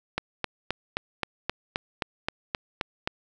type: click train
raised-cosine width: 0.3 ms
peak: -10 dBFS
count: 12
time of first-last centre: 0.18-3.075 s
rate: 3.8 Hz
effects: none

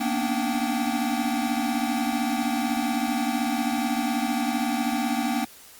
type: tone cluster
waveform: square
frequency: 232.8 / 248.6 / 282.9 / 295.4 / 773 Hz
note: A#3 / B3 / C#4 / D4 / G5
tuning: -2 / +12 / +35 / +10 / -24 cents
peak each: -28 / -32 / -32 / -33 / -31 dBFS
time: 0-5.45 s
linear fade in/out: 10 ms
effects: white hiss -48 dBFS RMS until 5.79 s + Opus 48 kbps

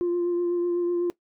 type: tone with vibrato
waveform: sine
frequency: 349.2 Hz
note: F4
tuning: in tune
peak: -20 dBFS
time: 0.01-1.1 s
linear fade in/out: 0 ms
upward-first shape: triangle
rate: 8 Hz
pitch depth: 21 cents each way
effects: noise-tail reverb RT60 0.1 s tail -20 dB re dry + tanh soft clip ceiling -20 dBFS

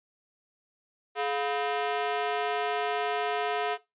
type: ring-modulated tone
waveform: sawtooth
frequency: 566 Hz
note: C#5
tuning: 36 cents sharp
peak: -20 dBFS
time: 1.15-3.78 s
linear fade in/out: 50 ms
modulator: 142 Hz
effects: noise-tail reverb RT60 0.2 s tail -17 dB re dry + resampled to 8000 Hz

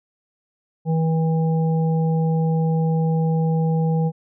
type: harmonic tone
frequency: 161.5 Hz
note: E3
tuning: 35 cents flat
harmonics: 1 / 3 / 5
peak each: -17 / -27 / -31 dBFS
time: 0.85-4.12 s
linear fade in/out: 50 ms
effects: none

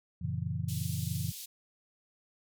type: chord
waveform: sine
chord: F# dominant seventh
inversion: none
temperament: just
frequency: 92.5 / 115.62 / 138.75 / 166.5 Hz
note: F#2 / A#2 / C#3 / E3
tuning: 0 / -14 / +2 / +18 cents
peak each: -37 dBFS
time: 0.21-1.32 s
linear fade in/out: 10 ms
type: band-pass noise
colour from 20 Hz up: white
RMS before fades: -44 dBFS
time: 0.68-1.46 s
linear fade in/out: 10 ms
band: 3000 to 16000 Hz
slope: 24 dB/octave
effects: none

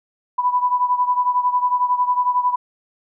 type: beating tone pair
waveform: sine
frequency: 987.8 / 998.8 Hz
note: B5 / B5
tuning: 0 / +19 cents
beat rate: 11 Hz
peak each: -17 / -21 dBFS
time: 0.38-2.56 s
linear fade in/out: 10 ms
effects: none

